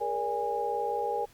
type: tone cluster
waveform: sine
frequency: 412 / 470.6 / 576 / 820 Hz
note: G#4 / A#4 / D5 / G#5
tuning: -14 / +16 / -34 / -22 cents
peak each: -36 / -32 / -37 / -30 dBFS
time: 0-1.26 s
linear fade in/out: 20 ms
effects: pink hiss -58 dBFS RMS until 1.33 s + MP3 96 kbps